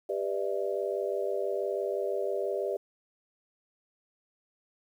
sine chord, E minor seventh, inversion first, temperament just, 395.6 / 494.4 / 593.3 / 659.3 Hz, G4 / B4 / D5 / E5, +16 / +2 / +18 / 0 cents, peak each -32 / -35 / -33 / -38 dBFS, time 0.09-2.77 s, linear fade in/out 5 ms, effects 10-bit

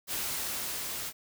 white noise with level ramp, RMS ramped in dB -33 to -37 dBFS, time 0.07-1.13 s, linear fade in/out 50 ms, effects none

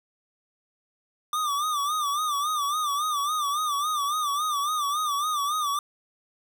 square tone with vibrato, 1188 Hz, D6, 20 cents sharp, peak -25 dBFS, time 1.33-5.79 s, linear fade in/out 2 ms, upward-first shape sine, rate 3.6 Hz, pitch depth 96 cents each way, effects none

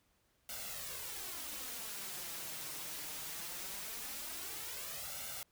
white noise with flanger, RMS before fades -44 dBFS, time 0.49-5.43 s, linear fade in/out 2 ms, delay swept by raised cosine 1.4 to 6.6 ms, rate 0.21 Hz, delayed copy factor +0.65, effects pink hiss -75 dBFS RMS until 5.51 s

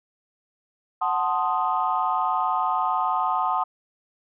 sine chord, F# diminished seventh, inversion none, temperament equal, 740 / 880 / 1046.5 / 1244.5 Hz, F#5 / A5 / C6 / Eb6, 0 / 0 / 0 / 0 cents, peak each -26 dBFS, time 1.01-3.64 s, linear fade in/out 10 ms, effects tanh soft clip ceiling -11 dBFS

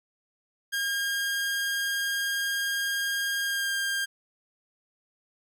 sawtooth tone with pitch glide, 1617 to 1602.1 Hz, G#6 to G6, -47 to +37 cents, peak -23 dBFS, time 0.72-4.06 s, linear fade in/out 20 ms, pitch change -16 cents, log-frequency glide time 3.44-3.72 s, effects none

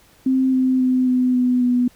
sine tone with pitch steps, 261.9 / 258.7 / 255.6 / 252.5 / 249.5 / 246.5 Hz, C4 / C4 / C4 / B3 / B3 / B3, +2 / -19 / -40 / +39 / +18 / -3 cents, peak -14 dBFS, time 0.26-1.88 s, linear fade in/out 5 ms, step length 270 ms, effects pink hiss -53 dBFS RMS until 1.95 s

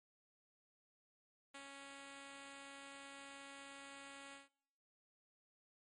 5% pulse tone with ADSR envelope, 277.2 Hz, C#4, in tune, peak -39 dBFS, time 1.54-4.49 s, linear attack 9 ms, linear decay 61 ms, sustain -2 dB, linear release 160 ms, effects noise-tail reverb RT60 0.8 s tail -24 dB re dry + MP3 48 kbps

